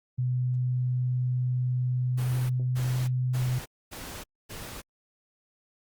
sine tone with pitch glide, 125.6 to 126.62 Hz, B2 to B2, +30 to +44 cents, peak -24 dBFS, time 0.18-3.59 s, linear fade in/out 10 ms, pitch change +14 cents, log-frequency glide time 1.99-3.01 s
pink noise bursts, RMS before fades -40 dBFS, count 5, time 2.17-4.82 s, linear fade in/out 20 ms, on 330 ms, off 250 ms
effects Opus 48 kbps

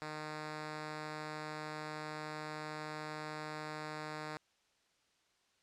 5% pulse tone, 153.4 Hz, D#3, 24 cents flat, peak -30 dBFS, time 0.02-4.37 s, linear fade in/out 0 ms, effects white hiss -74 dBFS RMS until 5.62 s + low-pass 6000 Hz 12 dB/octave

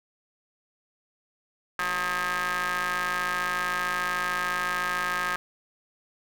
sawtooth ring-modulated tone, 175.4 Hz, F3, 8 cents sharp, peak -19 dBFS, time 1.79-5.36 s, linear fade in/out 0 ms, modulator 1430 Hz, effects none

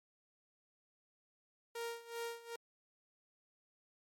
sawtooth tone with tremolo, 466.2 Hz, A#4, in tune, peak -35 dBFS, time 1.75-2.56 s, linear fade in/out 5 ms, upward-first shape sine, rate 2.6 Hz, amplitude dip 85%, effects MP3 64 kbps

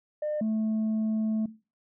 sine tone pair in turn, 603 / 218.4 Hz, D5 / A3, +46 / -13 cents, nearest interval octave + tritone, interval 1759 cents, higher first, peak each -26 / -22 dBFS, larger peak second, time 0.22-0.41 / 0.41-1.46 s, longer second, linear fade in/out 5 ms, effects noise-tail reverb RT60 0.3 s tail -18 dB re dry + tanh soft clip ceiling -24 dBFS

